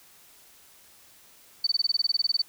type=tone bursts; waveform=sine; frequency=4549 Hz; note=C#8; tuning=44 cents sharp; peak=-20 dBFS; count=16; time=1.64-2.419 s; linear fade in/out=5 ms; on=29 ms; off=21 ms; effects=white hiss -55 dBFS RMS until 2.48 s